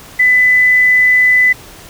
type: tone with quantisation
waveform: sine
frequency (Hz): 2001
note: B6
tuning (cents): +22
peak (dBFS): -6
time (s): 0.19-1.53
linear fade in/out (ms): 10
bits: 6
effects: pink hiss -36 dBFS RMS until 1.89 s